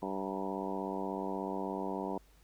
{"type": "harmonic tone with a mistuned harmonic", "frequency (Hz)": 96.5, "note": "G2", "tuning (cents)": -27, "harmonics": [2, 3, 4, 5, 6, 7, 8, 9, 10], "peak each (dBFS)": [-41, -41, -41, -44, -46, -44, -46, -44, -44], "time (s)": [0.02, 2.18], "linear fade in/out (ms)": 5, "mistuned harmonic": 9, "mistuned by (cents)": 39, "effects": ["added 50 Hz sine -61 dBFS peak until 2.43 s", "pink hiss -67 dBFS RMS until 2.43 s"]}